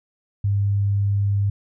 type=tone; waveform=sine; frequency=100.5 Hz; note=G2; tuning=44 cents sharp; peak=-17 dBFS; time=0.44-1.5 s; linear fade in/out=5 ms; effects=none